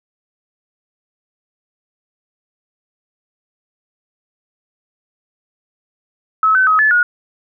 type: tone with pitch steps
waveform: sine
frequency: 1292 / 1521 / 1270 / 1730 / 1445 Hz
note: E6 / F#6 / D#6 / A6 / F#6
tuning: -35 / +47 / +35 / -30 / -41 cents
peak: -9 dBFS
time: 6.43-7.03 s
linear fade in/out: 2 ms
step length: 120 ms
effects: none